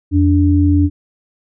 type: tone pair together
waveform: sine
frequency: 86.37 / 290.5 Hz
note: F2 / D4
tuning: -19 / -19 cents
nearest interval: octave + major sixth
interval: 2100 cents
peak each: -11 / -12 dBFS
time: 0.11-0.9 s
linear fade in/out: 50 ms
effects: none